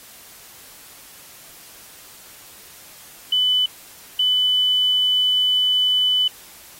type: tone pair in turn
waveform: sine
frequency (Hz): 3000 / 3000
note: F#7 / F#7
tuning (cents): +23 / +23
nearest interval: unison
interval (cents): 0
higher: neither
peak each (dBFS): -15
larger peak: neither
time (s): 3.32-3.66 / 4.19-6.28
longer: second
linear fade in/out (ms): 5
effects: white hiss -44 dBFS RMS until 6.79 s + AAC 48 kbps